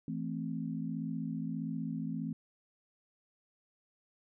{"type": "chord", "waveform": "sine", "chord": "A minor", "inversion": "second", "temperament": "equal", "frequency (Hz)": [164.81, 220, 261.6], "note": ["E3", "A3", "C4"], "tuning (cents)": [0, 0, 0], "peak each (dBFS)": [-38, -39, -39], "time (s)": [0.08, 2.33], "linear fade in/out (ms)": 2, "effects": []}